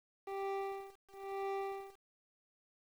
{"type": "tone with tremolo", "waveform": "25% pulse", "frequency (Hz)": 392, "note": "G4", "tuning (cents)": 0, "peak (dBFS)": -32, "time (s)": [0.27, 2.05], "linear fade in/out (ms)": 5, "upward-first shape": "sine", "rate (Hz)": 1, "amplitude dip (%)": 100, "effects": ["low-pass 2000 Hz 12 dB/octave", "10-bit"]}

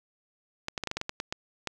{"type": "clicks", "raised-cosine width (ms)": 0.2, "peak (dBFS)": -14, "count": 11, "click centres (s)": [0.684, 0.778, 0.837, 0.873, 0.914, 0.97, 1.014, 1.094, 1.201, 1.325, 1.673], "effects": []}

